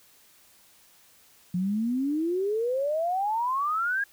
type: exponential sweep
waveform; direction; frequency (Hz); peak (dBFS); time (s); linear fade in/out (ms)
sine; up; 174.61 to 1661.2; -24; 1.54-4.04; 5
effects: white hiss -58 dBFS RMS until 4.12 s